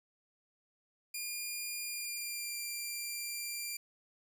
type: tone with pitch glide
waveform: 10% pulse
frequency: 2415 to 2376 Hz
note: D7 to D7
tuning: +48 to +20 cents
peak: -29 dBFS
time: 1.14-3.77 s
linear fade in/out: 5 ms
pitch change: -28 cents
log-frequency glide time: 1.82-2.58 s
effects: none